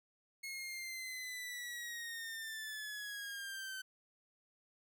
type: linear sweep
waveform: sawtooth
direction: down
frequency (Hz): 2173 to 1529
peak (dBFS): -39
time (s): 0.43-3.82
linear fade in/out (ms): 10
effects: none